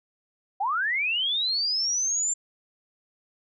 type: linear sweep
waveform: sine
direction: up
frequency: 735 to 7350 Hz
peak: -23 dBFS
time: 0.6-2.34 s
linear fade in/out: 10 ms
effects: none

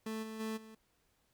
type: tone with level steps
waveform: 30% pulse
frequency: 220 Hz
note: A3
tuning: in tune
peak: -35 / -40 / -34 / -49 dBFS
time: 0.06-0.75 s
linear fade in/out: 5 ms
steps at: 0.22 / 0.39 / 0.56 s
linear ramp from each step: 20 ms
effects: pink hiss -75 dBFS RMS until 1.33 s

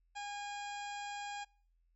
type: harmonic tone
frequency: 817 Hz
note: G#5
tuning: 29 cents flat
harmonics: 1 / 2 / 3 / 4 / 5 / 6 / 7 / 8 / 9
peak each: -42 / -49 / -50 / -53 / -58 / -58 / -63 / -65 / -56 dBFS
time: 0.15-1.45 s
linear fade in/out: 20 ms
effects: noise-tail reverb RT60 0.5 s tail -25 dB re dry + added 42 Hz sine -70 dBFS peak until 1.95 s

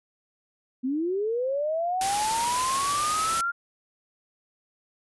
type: linear sweep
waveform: sine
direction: up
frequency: 246.1 to 1409 Hz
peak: -24 dBFS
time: 0.83-3.52 s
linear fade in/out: 20 ms
type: low-pass noise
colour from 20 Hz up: white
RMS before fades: -32 dBFS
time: 2.01-3.41 s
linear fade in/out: 2 ms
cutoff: 11000 Hz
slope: 96 dB/octave
effects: none

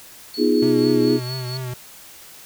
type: tone with tremolo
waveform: sine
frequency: 4400 Hz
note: C#8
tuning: 14 cents flat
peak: -28 dBFS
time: 0.34-1.57 s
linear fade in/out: 0 ms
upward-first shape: triangle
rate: 4.3 Hz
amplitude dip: 80%
type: chord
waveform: sine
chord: F half-diminished seventh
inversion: second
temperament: equal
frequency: 246.9 / 311.1 / 349.2 / 415.3 Hz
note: Cb4 / Eb4 / F4 / Ab4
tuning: 0 / 0 / 0 / 0 cents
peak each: -20 / -19 / -22 / -19 dBFS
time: 0.37-1.2 s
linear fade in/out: 50 ms
type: tone with vibrato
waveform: square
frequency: 127.4 Hz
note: C3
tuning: 46 cents flat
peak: -27 dBFS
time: 0.62-1.74 s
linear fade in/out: 5 ms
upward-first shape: triangle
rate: 4.4 Hz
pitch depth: 57 cents each way
effects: white hiss -43 dBFS RMS until 2.45 s

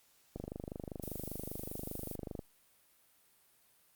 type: click train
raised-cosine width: 2 ms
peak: -27 dBFS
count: 52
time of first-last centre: 0.36-2.392 s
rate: 25.1 Hz
type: noise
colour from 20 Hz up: violet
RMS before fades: -46 dBFS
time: 1.02-2.16 s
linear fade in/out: 10 ms
effects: white hiss -68 dBFS RMS until 3.95 s + Opus 48 kbps

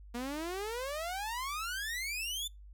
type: exponential sweep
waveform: sawtooth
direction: up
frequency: 233.1 to 3583 Hz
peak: -32 dBFS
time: 0.14-2.48 s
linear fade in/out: 10 ms
effects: noise-tail reverb RT60 0.2 s tail -24 dB re dry + added 50 Hz sine -49 dBFS peak until 2.73 s

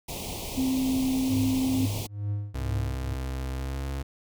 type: band-stop noise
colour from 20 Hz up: pink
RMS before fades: -35 dBFS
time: 0.08-2.07 s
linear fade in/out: 10 ms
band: 980 to 2300 Hz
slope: 48 dB/octave
type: tone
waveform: sine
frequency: 261.6 Hz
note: C4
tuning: in tune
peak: -23 dBFS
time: 0.57-1.86 s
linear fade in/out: 10 ms
type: tone with tremolo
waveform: triangle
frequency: 102.6 Hz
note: G#2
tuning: 21 cents flat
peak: -23 dBFS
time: 1.29-3.15 s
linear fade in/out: 10 ms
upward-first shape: triangle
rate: 2.2 Hz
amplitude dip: 95%
type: tone with pitch glide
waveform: 35% pulse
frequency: 65.4 to 67.94 Hz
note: C2 to C#2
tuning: 0 to -34 cents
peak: -28 dBFS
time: 2.54-4.03 s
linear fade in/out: 10 ms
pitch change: +66 cents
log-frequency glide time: 3.52-3.87 s
effects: none

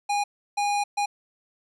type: tone bursts at uneven times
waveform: square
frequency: 818 Hz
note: G#5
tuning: 26 cents flat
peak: -23 dBFS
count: 3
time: 0.09-0.24 / 0.57-0.84 / 0.97-1.06 s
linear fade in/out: 10 ms
effects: resampled to 24000 Hz

